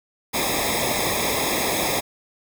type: noise with comb filter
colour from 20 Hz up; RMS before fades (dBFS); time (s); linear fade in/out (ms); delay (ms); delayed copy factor
pink; -23; 0.33-2.01; 20; 0.68; -1
effects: none